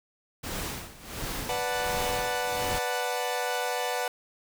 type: noise with tremolo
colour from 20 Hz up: pink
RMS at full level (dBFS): -33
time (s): 0.43-2.79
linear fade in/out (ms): 10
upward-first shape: sine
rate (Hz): 1.4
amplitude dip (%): 85
type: chord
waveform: sawtooth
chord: B minor seventh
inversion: none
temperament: equal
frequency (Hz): 493.9 / 587.3 / 740 / 880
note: B4 / D5 / F#5 / A5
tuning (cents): 0 / 0 / 0 / 0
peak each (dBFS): -28 / -32 / -28 / -32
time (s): 1.49-4.08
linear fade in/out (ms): 2
effects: none